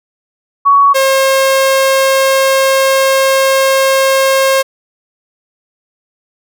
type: tone pair in turn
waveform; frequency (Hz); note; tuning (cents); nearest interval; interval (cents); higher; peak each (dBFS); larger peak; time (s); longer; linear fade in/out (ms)
sine / sawtooth; 1122 / 536.3; C#6 / C5; +21 / +43; octave + minor second; 1278; first; -4; neither; 0.65-0.94 / 0.94-4.63; second; 20
effects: none